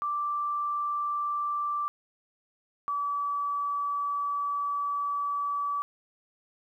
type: tone pair in turn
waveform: sine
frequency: 1173 / 1148.9 Hz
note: D6 / D6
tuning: -2 / -38 cents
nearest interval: unison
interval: 36 cents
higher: first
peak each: -27 dBFS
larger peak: neither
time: 0.02-1.88 / 2.88-5.82 s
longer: second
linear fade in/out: 0 ms
effects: 11-bit